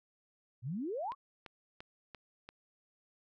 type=exponential sweep; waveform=sine; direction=up; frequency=110 to 1174.7 Hz; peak=-35 dBFS; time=0.62-1.15 s; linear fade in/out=50 ms
type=click train; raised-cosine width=0.3 ms; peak=-31 dBFS; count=5; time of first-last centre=1.12-2.49 s; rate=2.92 Hz
effects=none